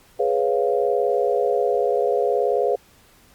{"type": "chord", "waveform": "sine", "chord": "C# dominant seventh", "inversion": "second", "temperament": "equal", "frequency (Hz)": [415.3, 493.9, 554.4, 698.5], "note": ["G#4", "B4", "C#5", "E#5"], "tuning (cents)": [0, 0, 0, 0], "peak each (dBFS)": [-22, -22, -24, -25], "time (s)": [0.19, 2.76], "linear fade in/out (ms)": 10, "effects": ["pink hiss -54 dBFS RMS until 3.34 s", "Opus 48 kbps"]}